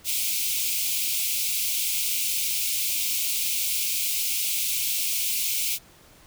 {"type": "high-pass noise", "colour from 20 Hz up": "white", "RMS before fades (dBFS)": -26, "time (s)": [0.04, 5.79], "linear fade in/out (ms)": 50, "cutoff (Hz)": 2200, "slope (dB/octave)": 96, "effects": ["pink hiss -53 dBFS RMS until 6.26 s"]}